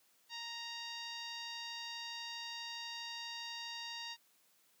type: tone with low-pass filter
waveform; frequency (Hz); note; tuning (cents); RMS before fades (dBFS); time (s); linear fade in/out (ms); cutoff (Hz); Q
10% pulse; 932.3; A#5; 0; -45; 0.29-4.17; 50; 4700; 2
effects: white hiss -71 dBFS RMS until 4.8 s + high-pass 150 Hz 12 dB/octave